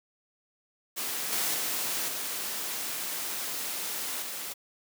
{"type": "noise with level steps", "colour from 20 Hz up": "white", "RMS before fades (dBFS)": [-33, -29, -31, -34, -37], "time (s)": [0.96, 4.54], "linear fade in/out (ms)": 20, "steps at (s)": [1.32, 1.54, 2.08, 4.22], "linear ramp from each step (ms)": 5, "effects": ["high-pass 200 Hz 12 dB/octave"]}